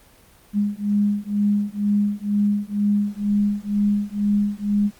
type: beating tone pair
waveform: sine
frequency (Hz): 204.3 / 206.4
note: G#3 / G#3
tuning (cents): -28 / -10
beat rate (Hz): 2.1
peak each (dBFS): -21 / -21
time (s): 0.53-4.91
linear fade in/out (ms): 50
effects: pink hiss -52 dBFS RMS until 4.99 s + Opus 24 kbps